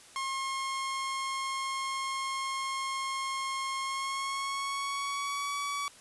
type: tone with pitch glide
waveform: sawtooth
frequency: 1074 to 1137.9 Hz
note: C6 to C#6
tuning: +45 to +45 cents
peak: -28 dBFS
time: 0.16-5.88 s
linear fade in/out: 0 ms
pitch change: +100 cents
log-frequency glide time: 3.8-5.56 s
effects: white hiss -54 dBFS RMS until 6 s + resampled to 24000 Hz